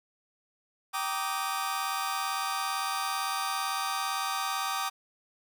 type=chord; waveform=sawtooth; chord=Eb major seventh; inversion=first; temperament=just; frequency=777.8 / 933.4 / 1166.7 / 1244.5 Hz; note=G5 / Bb5 / D6 / Eb6; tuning=-14 / +2 / -12 / 0 cents; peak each=-31 / -35 / -29 / -32 dBFS; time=0.93-4.9 s; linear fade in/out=20 ms; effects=none